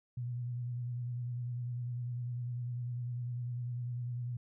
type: tone with vibrato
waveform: sine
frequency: 121.8 Hz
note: B2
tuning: 24 cents flat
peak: -35 dBFS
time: 0.17-4.37 s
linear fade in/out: 5 ms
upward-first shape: sine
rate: 10 Hz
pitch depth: 36 cents each way
effects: none